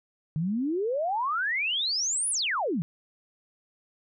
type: exponential two-way sweep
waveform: sine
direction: up then down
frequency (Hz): 148.3 to 10548 to 148.3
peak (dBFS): -25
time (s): 0.36-2.82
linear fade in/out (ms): 0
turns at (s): 2.3
effects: none